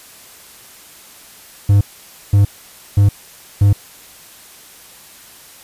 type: tone bursts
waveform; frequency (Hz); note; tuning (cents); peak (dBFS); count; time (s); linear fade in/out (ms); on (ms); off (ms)
triangle; 100.8; G2; +49; -5; 4; 1.69-3.73; 5; 120; 520
effects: white hiss -41 dBFS RMS until 5.63 s + resampled to 32000 Hz